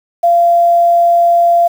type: tone with quantisation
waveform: sine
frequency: 688 Hz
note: F5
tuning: 26 cents flat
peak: -6 dBFS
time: 0.23-1.68 s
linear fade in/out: 10 ms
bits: 6
effects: none